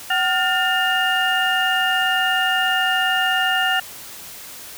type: tone cluster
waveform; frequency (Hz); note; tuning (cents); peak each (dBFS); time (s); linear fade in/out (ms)
sine; 755 / 1417 / 1800 / 2828; F#5 / F6 / A6 / F7; +35 / +25 / +39 / +21; -22; 0.1-3.8; 5
effects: white hiss -37 dBFS RMS until 4.77 s